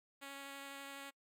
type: tone with vibrato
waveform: 5% pulse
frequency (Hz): 277.2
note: C#4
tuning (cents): 0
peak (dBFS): -36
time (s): 0.21-1.11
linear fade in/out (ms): 20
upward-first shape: triangle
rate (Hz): 12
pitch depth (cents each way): 10
effects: noise-tail reverb RT60 0.1 s tail -26 dB re dry